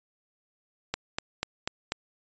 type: click train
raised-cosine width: 0.2 ms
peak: -11 dBFS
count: 5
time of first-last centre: 0.94-1.92 s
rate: 4.08 Hz
effects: resampled to 16000 Hz